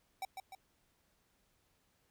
square tone with echo, 768 Hz, G5, 36 cents flat, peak -38 dBFS, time 0.22-0.25 s, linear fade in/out 2 ms, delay 150 ms, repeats 2, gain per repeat -5 dB, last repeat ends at 0.55 s, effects pink hiss -75 dBFS RMS until 2.1 s

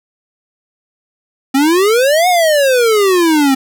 square exponential two-way sweep, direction up then down, 261.6 to 740 to 261.6 Hz, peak -9 dBFS, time 1.54-3.55 s, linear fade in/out 10 ms, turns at 2.28 s, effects none

